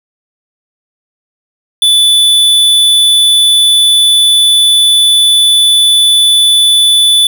square tone, 3480 Hz, A7, 20 cents flat, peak -5 dBFS, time 1.82-7.27 s, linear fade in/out 2 ms, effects none

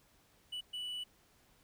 triangle tone bursts at uneven times, 2960 Hz, F#7, in tune, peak -37 dBFS, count 2, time 0.52-0.61 / 0.73-1.04 s, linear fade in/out 10 ms, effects pink hiss -68 dBFS RMS until 1.63 s

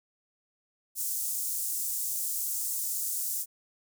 pink high-pass noise, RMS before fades -32 dBFS, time 0.95-3.46 s, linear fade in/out 50 ms, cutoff 7300 Hz, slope 24 dB/octave, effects none

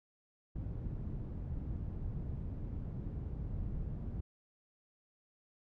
white low-pass noise, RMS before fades -40 dBFS, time 0.55-4.21 s, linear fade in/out 10 ms, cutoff 110 Hz, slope 12 dB/octave, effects none

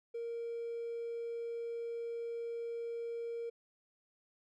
triangle tone with hard clipping, 466.2 Hz, A#4, in tune, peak -38 dBFS, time 0.14-3.5 s, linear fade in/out 10 ms, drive 4 dB, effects none

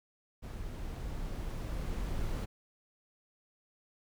brown noise with level ramp, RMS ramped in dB -41 to -34 dBFS, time 0.42-2.46 s, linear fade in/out 20 ms, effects none

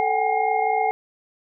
sine tone cluster, 439 / 753 / 780 / 817 / 2133 Hz, A4 / F#5 / G5 / G#5 / C7, -4 / +30 / -9 / -29 / +33 cents, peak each -26 / -22 / -30 / -23 / -30 dBFS, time 0-0.91 s, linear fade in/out 0 ms, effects none

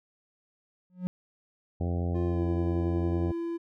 triangle tone with exponential growth, 181.4 Hz, F#3, 34 cents flat, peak -22 dBFS, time 0.9-1.07 s, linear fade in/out 0 ms, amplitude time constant 35 ms
harmonic tone, 87 Hz, F2, 6 cents flat, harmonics 1 / 2 / 3 / 4 / 5 / 6 / 7 / 8 / 9, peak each -28 / -34 / -38 / -40 / -42 / -44 / -45 / -46 / -47 dBFS, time 1.8-3.32 s, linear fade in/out 10 ms
triangle tone with pitch glide, 348.8 to 337.1 Hz, F4 to E4, -2 to +39 cents, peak -28 dBFS, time 2.14-3.58 s, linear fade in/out 20 ms, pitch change -59 cents, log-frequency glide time 2.25-2.43 s
effects none

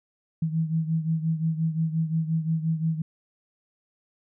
sine beating tone pair, 160 / 165.7 Hz, D#3 / E3, +49 / +9 cents, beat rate 5.7 Hz, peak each -24 / -29 dBFS, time 0.42-3.02 s, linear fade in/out 5 ms, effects none

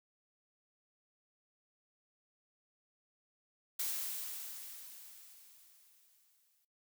blue noise with exponential decay, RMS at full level -36 dBFS, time 3.79-6.65 s, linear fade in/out 5 ms, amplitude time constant 620 ms, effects noise-tail reverb RT60 0.2 s tail -21 dB re dry

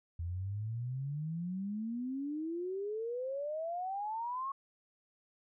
sine exponential sweep, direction up, 82.41 to 1110 Hz, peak -35 dBFS, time 0.19-4.52 s, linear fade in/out 5 ms, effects none

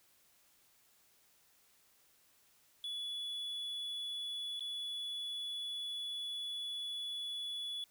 triangle tone with dropouts, 3417 Hz, G#7, 49 cents sharp, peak -37 dBFS, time 2.84-7.84 s, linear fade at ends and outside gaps 1 ms, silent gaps 4.595-4.606 s, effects white hiss -69 dBFS RMS until 7.9 s

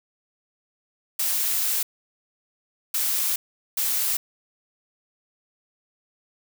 blue noise bursts at uneven times, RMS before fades -24 dBFS, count 3, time 1.19-1.83 / 2.94-3.36 / 3.77-4.17 s, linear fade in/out 5 ms, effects none

